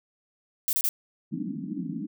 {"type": "noise bursts", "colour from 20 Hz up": "violet", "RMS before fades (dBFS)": -25, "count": 3, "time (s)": [0.68, 0.889], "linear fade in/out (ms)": 0, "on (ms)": 49, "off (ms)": 31}
{"type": "band-pass noise", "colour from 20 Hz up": "pink", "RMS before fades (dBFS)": -33, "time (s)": [1.31, 2.07], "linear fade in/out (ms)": 20, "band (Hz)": [160, 310], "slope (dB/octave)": 96}
{"effects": []}